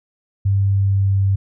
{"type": "tone with pitch glide", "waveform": "sine", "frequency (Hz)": [98.6, 97.64], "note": ["G2", "G2"], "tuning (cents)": [11, -6], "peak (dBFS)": -13, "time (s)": [0.45, 1.36], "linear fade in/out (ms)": 10, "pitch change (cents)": -17, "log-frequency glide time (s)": [0.66, 1.23], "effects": []}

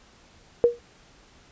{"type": "tone with exponential decay", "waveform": "sine", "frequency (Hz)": 476.2, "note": "A#4", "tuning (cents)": 37, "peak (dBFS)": -10, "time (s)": [0.64, 0.79], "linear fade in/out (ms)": 0, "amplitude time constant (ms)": 32, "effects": ["pink hiss -55 dBFS RMS until 1.51 s", "resampled to 16000 Hz"]}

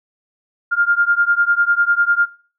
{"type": "beating tone pair", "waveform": "sine", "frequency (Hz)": [1400, 1410], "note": ["F6", "F6"], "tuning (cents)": [4, 16], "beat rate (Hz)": 10, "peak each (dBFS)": -16, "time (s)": [0.71, 2.27], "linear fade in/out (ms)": 20, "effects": ["noise-tail reverb RT60 0.5 s tail -21 dB re dry"]}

